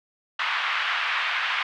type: band-pass noise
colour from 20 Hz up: pink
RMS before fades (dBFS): -26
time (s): 0.39-1.63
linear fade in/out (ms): 5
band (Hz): 1100 to 3100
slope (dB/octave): 24
effects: none